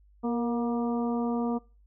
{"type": "harmonic tone with a mistuned harmonic", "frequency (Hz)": 237.8, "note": "A#3", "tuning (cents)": 35, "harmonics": [1, 2, 3, 4, 5], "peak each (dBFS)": [-27, -33, -37, -39, -41], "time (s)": [0.23, 1.59], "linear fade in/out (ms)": 20, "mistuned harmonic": 2, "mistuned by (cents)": -29, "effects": ["noise-tail reverb RT60 0.4 s tail -26 dB re dry", "added 50 Hz sine -56 dBFS peak until 1.86 s"]}